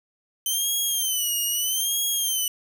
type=tone with vibrato; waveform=10% pulse; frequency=3074 Hz; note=G7; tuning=35 cents flat; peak=-15 dBFS; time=0.46-2.48 s; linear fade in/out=2 ms; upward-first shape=sine; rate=0.79 Hz; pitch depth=120 cents each way; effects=8-bit